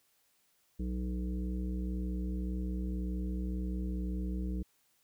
harmonic tone with a mistuned harmonic, 61.9 Hz, B1, 5 cents sharp, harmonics 1 / 3 / 5 / 7 / 8, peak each -34 / -38 / -43 / -51 / -57 dBFS, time 0.79-4.63 s, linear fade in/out 10 ms, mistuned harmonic 1, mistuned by -30 cents, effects white hiss -72 dBFS RMS until 5.03 s

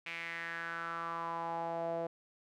sawtooth tone with band-pass filter sweep, 167.3 Hz, E3, 26 cents sharp, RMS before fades -39 dBFS, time 0.06-2.07 s, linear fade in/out 5 ms, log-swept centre 2400 to 590 Hz, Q 4.8, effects none

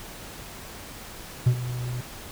triangle tone with ADSR envelope, 123.47 Hz, B2, in tune, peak -11 dBFS, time 1.46-2.01 s, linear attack 10 ms, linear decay 74 ms, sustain -15 dB, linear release 7 ms, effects tanh soft clip ceiling -7 dBFS + pink hiss -41 dBFS RMS until 2.31 s

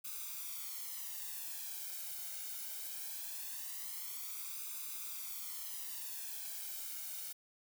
blue noise with flanger, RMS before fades -44 dBFS, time 0.04-7.33 s, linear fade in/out 10 ms, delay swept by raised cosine 0.81 to 1.35 ms, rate 0.21 Hz, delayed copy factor +0.75, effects none

